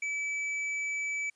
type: tone with tanh clipping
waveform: sine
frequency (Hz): 2300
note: D7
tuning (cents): -37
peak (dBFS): -32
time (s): 0.02-1.3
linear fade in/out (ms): 5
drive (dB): 8
effects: white hiss -72 dBFS RMS until 1.35 s + resampled to 22050 Hz